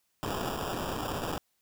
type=noise with sample-and-hold; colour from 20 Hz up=white; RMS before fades=-34 dBFS; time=0.23-1.38 s; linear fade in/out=0 ms; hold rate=2100 Hz; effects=white hiss -75 dBFS RMS until 1.61 s